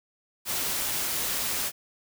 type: noise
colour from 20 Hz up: white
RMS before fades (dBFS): -29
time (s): 0.45-1.72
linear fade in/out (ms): 50
effects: none